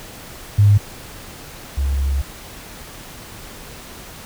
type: tone pair in turn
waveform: sine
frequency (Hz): 102.5 / 68.37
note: G#2 / C#2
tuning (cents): -22 / -23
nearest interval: perfect fifth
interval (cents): 701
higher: first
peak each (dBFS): -8 / -16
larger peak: first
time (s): 0.58-0.78 / 1.77-2.22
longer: second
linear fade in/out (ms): 10
effects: pink hiss -37 dBFS RMS until 4.25 s